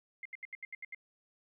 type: tone bursts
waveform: sine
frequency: 2100 Hz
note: C7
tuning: 6 cents sharp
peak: -40 dBFS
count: 8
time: 0.23-0.947 s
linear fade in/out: 2 ms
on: 24 ms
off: 75 ms
effects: 13-bit